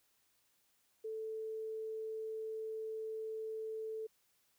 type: tone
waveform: sine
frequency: 440 Hz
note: A4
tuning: in tune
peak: -39 dBFS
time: 1.04-4.07 s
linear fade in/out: 10 ms
effects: white hiss -75 dBFS RMS until 4.58 s